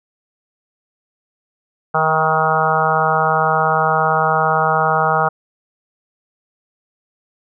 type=harmonic tone with a mistuned harmonic; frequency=157.8 Hz; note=D#3; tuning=25 cents sharp; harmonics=1 / 3 / 4 / 5 / 6 / 7 / 8 / 9; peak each=-24 / -23 / -22 / -18 / -23 / -23 / -19 / -22 dBFS; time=1.94-5.29 s; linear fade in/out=10 ms; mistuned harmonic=4; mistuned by=+24 cents; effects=none